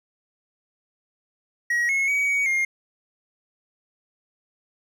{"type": "tone with pitch steps", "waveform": "triangle", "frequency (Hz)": [1903, 2178, 2263, 2248, 2126], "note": ["A#6", "C#7", "C#7", "C#7", "C7"], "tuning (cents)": [35, -31, 35, 24, 27], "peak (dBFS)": -18, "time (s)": [1.7, 2.65], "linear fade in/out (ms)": 5, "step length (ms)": 190, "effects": []}